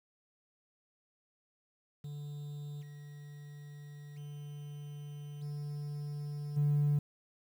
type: tone with level steps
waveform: triangle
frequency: 146 Hz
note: D3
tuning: 10 cents flat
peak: -38 / -44 / -40 / -35 / -23 dBFS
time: 2.04-6.99 s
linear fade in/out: 5 ms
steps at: 2.81 / 4.16 / 5.41 / 6.56 s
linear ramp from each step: 20 ms
effects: tanh soft clip ceiling -22 dBFS + 10-bit